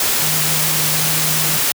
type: tone in noise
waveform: sine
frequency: 155.56 Hz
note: D#3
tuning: in tune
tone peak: -24 dBFS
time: 0.22-1.57 s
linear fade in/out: 2 ms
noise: white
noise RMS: -17 dBFS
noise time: 0-1.72 s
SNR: -10 dB
effects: high-pass 100 Hz 12 dB/octave